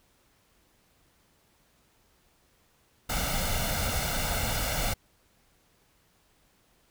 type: noise with comb filter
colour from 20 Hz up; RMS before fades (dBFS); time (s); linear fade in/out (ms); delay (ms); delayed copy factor
pink; -29; 3.09-4.94; 10; 1.4; +0.7
effects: pink hiss -66 dBFS RMS until 6.9 s